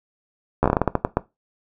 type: slowing click train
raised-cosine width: 1 ms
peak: -3 dBFS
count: 12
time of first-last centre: 0.63-1.17 s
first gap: 12 ms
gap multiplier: 1.26
effects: noise-tail reverb RT60 0.2 s tail -17 dB re dry